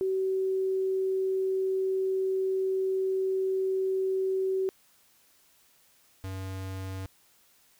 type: tone pair in turn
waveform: sine / square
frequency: 380.3 / 95.08 Hz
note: F#4 / F#2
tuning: +48 / +48 cents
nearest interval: 2 octaves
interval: 2400 cents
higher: first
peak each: -25 / -35 dBFS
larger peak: first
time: 0.01-4.69 / 6.24-7.06 s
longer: first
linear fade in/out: 0 ms
effects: white hiss -63 dBFS RMS until 7.79 s